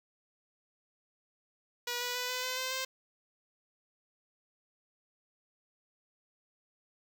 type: tone with pitch steps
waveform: 5% pulse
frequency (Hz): 484.4 / 490.6 / 496.9 / 503.2 / 509.7 / 516.2 / 522.8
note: B4 / B4 / B4 / B4 / C5 / C5 / C5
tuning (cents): -34 / -12 / +11 / +32 / -45 / -23 / -1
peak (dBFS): -22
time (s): 1.87-2.85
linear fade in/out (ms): 5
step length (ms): 140
effects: none